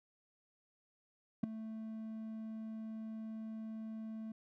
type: tone with ADSR envelope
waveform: triangle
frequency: 220.6 Hz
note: A3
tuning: 5 cents sharp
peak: -24 dBFS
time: 1.43-4.32 s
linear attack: 8 ms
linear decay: 6 ms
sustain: -16 dB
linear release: 4 ms
effects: none